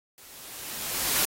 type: noise with level ramp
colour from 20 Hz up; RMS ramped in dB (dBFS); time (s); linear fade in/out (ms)
white; -50 to -23; 0.18-1.25; 0
effects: AAC 48 kbps